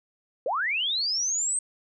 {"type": "linear sweep", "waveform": "sine", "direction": "up", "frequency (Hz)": [454.8, 8400], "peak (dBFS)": -24, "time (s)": [0.46, 1.59], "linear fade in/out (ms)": 2, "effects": []}